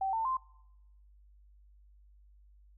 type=tone with pitch steps; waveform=sine; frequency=772 / 897.1 / 1042.5 Hz; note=G5 / A5 / C6; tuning=-27 / +33 / -7 cents; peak=-29 dBFS; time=0.01-0.37 s; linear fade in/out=5 ms; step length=120 ms; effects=noise-tail reverb RT60 0.9 s tail -24 dB re dry + added 50 Hz sine -57 dBFS peak until 2.77 s